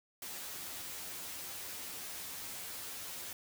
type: noise with comb filter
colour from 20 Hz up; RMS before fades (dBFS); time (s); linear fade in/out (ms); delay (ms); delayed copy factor
white; -44; 0.22-3.33; 2; 11; +0.85
effects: none